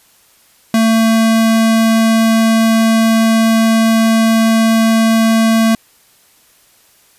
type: tone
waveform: square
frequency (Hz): 224.4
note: A3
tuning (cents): +34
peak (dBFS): -9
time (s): 0.74-5.75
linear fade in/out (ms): 2
effects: white hiss -50 dBFS RMS until 7.18 s + resampled to 32000 Hz